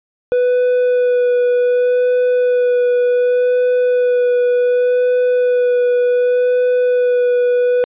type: tone with vibrato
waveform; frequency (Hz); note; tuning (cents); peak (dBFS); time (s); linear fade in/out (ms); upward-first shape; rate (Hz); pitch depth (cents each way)
triangle; 493.9; B4; 0; -9; 0.32-7.84; 0; sine; 0.67; 12
effects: resampled to 8000 Hz